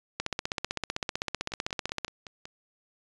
two click trains, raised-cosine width 0.2 ms, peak -24 / -12 dBFS, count 6 / 30, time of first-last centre 1.52-2.455 / 0.2-2.047 s, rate 5.35 / 15.7 Hz, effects resampled to 22050 Hz

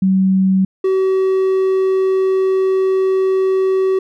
sine / triangle tone pair in turn, 190 / 380 Hz, F#3 / F#4, +46 / +46 cents, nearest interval octave, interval 1200 cents, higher second, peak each -10 dBFS, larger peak neither, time 0.02-0.65 / 0.84-3.99 s, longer second, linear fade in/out 5 ms, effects none

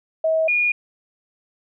sine tone pair in turn, 641 / 2437 Hz, E5 / D#7, -49 / -37 cents, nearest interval octave + major seventh, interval 2312 cents, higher second, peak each -16 dBFS, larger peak neither, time 0.24-0.48 / 0.48-0.72 s, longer neither, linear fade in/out 5 ms, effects none

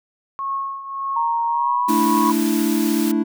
sine tone with tremolo, 1093 Hz, C#6, 25 cents flat, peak -20 dBFS, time 0.39-2.3 s, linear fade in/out 0 ms, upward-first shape triangle, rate 1.7 Hz, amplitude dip 75%
sine tone with pitch glide, 932.3 to 983.2 Hz, A#5 to B5, 0 to -8 cents, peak -18 dBFS, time 1.16-2.32 s, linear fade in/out 5 ms, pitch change +92 cents, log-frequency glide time 1.47-1.85 s
white high-pass noise, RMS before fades -30 dBFS, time 1.88-3.12 s, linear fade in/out 10 ms, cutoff 1100 Hz, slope 48 dB/octave
triangle chord, A suspended fourth, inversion none, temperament just, 220 / 293.3 / 330 Hz, A3 / D4 / E4, 0 / -2 / +2 cents, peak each -19 dBFS, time 1.88-3.24 s, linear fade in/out 20 ms
effects none

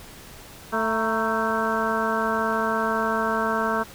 harmonic tone with a mistuned harmonic, 221.8 Hz, A3, 14 cents sharp, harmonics 1 / 2 / 3 / 4 / 5 / 6 / 7, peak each -29 / -29 / -29 / -29 / -29 / -29 / -29 dBFS, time 0.72-3.84 s, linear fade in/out 20 ms, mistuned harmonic 4, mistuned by +75 cents, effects pink hiss -44 dBFS RMS until 3.94 s

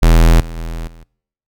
square tone with level steps, 41.2 Hz, E1, in tune, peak -6 / -24 / -22 / -36 dBFS, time 0.02-1.04 s, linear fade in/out 10 ms, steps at 0.4 / 0.57 / 0.87 s, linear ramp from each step 2 ms, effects noise-tail reverb RT60 0.7 s tail -25 dB re dry

